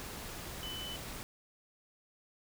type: tone in noise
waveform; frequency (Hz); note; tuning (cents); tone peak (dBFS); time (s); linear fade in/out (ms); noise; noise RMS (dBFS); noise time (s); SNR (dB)
sine; 3011; F#7; +30; -41; 0.63-0.96; 0; pink; -44; 0-1.23; 0
effects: none